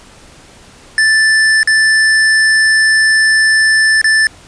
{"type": "tone with dropouts", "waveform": "square", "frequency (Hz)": 1760, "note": "A6", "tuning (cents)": 0, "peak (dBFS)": -8, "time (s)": [0.98, 4.27], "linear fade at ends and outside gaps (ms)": 1, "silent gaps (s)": [[1.631, 1.674], [4.015, 4.043]], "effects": ["pink hiss -40 dBFS RMS until 4.47 s", "resampled to 22050 Hz"]}